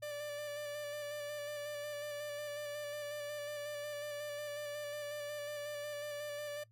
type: tone with vibrato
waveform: 45% pulse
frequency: 587.3 Hz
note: D5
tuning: in tune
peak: -40 dBFS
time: 0.02-6.64 s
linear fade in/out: 10 ms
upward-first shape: square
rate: 5.5 Hz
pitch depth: 17 cents each way
effects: noise-tail reverb RT60 0.1 s tail -21 dB re dry + added 111 Hz sine -63 dBFS peak until 6.71 s

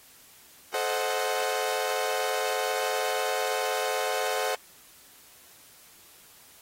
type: chord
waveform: sawtooth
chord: A diminished seventh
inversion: none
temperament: equal with one note detuned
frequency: 434.7 / 523.3 / 622.3 / 740 Hz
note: A4 / C5 / Eb5 / Gb5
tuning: -21 / 0 / 0 / 0 cents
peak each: -28 / -27 / -30 / -27 dBFS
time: 0.74-4.55 s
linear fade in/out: 2 ms
effects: white hiss -54 dBFS RMS until 6.61 s + AAC 48 kbps

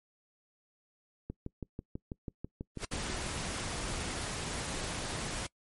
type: click train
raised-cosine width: 3 ms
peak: -25 dBFS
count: 13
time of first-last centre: 1.3-3.264 s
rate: 6.11 Hz
type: noise with exponential growth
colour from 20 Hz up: pink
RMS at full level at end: -30 dBFS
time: 2.75-2.85 s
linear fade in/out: 5 ms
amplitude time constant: 21 ms
type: noise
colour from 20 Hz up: pink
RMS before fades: -37 dBFS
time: 2.91-5.47 s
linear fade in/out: 10 ms
effects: noise-tail reverb RT60 0.1 s tail -24 dB re dry + MP3 48 kbps

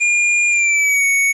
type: tone with pitch glide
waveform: square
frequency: 2414 to 2226 Hz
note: D7 to C#7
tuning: +47 to +7 cents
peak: -13 dBFS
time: 0-1.33 s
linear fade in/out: 20 ms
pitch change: -140 cents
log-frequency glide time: 0.49-1.06 s
effects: resampled to 24000 Hz + 8-bit

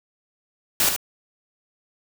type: noise with echo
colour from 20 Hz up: white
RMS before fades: -19 dBFS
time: 0.8-0.89 s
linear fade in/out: 2 ms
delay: 73 ms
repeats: 1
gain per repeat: -6 dB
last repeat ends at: 0.963 s
effects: none

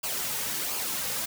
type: noise with flanger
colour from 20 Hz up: white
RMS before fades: -31 dBFS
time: 0.03-1.26 s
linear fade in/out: 10 ms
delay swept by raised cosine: 0.52 to 3.02 ms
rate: 1.4 Hz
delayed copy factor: -0.55
effects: none

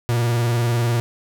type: tone with vibrato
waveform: 45% pulse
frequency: 118.5 Hz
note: A#2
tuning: 29 cents sharp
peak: -17 dBFS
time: 0.09-1 s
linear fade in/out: 0 ms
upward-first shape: square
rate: 20 Hz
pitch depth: 41 cents each way
effects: none

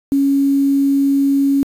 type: tone with quantisation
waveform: sine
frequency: 277.2 Hz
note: C#4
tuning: in tune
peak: -11 dBFS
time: 0.12-1.63 s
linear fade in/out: 0 ms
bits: 6
effects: resampled to 32000 Hz

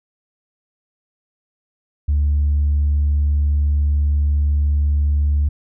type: tone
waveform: sine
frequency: 72.9 Hz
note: D2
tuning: 12 cents flat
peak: -12 dBFS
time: 2.08-5.49 s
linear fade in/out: 10 ms
effects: tanh soft clip ceiling -11 dBFS

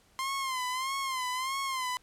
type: tone with vibrato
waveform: sawtooth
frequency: 1046.5 Hz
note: C6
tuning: in tune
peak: -27 dBFS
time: 0.19-1.97 s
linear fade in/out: 0 ms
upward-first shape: sine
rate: 1.6 Hz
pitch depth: 81 cents each way
effects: pink hiss -64 dBFS RMS until 2.02 s + low-pass 12000 Hz 12 dB/octave

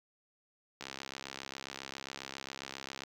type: click train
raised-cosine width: 0.2 ms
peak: -23 dBFS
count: 151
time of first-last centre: 0.81-3.036 s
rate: 67.4 Hz
effects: high-pass 80 Hz 12 dB/octave + 9-bit

